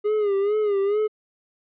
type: tone with vibrato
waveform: triangle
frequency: 410.4 Hz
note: G#4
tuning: 21 cents flat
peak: -17 dBFS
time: 0.04-1.08 s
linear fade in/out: 20 ms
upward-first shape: sine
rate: 2.3 Hz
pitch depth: 81 cents each way
effects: resampled to 8000 Hz